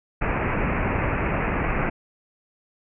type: low-pass noise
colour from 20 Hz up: pink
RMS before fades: -24 dBFS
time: 0.21-1.9 s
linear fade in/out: 10 ms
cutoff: 2600 Hz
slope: 96 dB/octave
effects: none